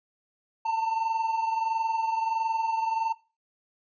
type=tone pair together; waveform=triangle; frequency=896 / 917.5 Hz; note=A5 / A#5; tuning=+31 / -28 cents; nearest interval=unison; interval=41 cents; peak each=-23 / -31 dBFS; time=0.65-3.13 s; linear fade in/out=10 ms; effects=noise-tail reverb RT60 0.3 s tail -18 dB re dry + resampled to 16000 Hz